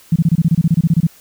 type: tone bursts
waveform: sine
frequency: 164.81 Hz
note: E3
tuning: in tune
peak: -8 dBFS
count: 15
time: 0.12-1.069 s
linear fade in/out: 5 ms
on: 39 ms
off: 26 ms
effects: white hiss -46 dBFS RMS until 1.2 s